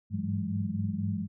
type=tone cluster; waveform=sine; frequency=99.1 / 103.2 / 166.6 / 188 / 208 Hz; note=G2 / G#2 / E3 / F#3 / G#3; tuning=+19 / -10 / +19 / +28 / +3 cents; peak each=-34 / -37 / -38 / -35 / -33 dBFS; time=0.1-1.28 s; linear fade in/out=50 ms; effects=none